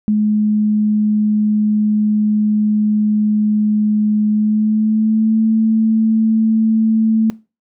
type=tone with pitch glide; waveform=sine; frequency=211.7 to 221.2 Hz; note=G#3 to A3; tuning=+33 to +9 cents; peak=-11 dBFS; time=0.08-7.3 s; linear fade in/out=0 ms; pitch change=+76 cents; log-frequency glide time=4.29-5.41 s; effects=noise-tail reverb RT60 0.3 s tail -21 dB re dry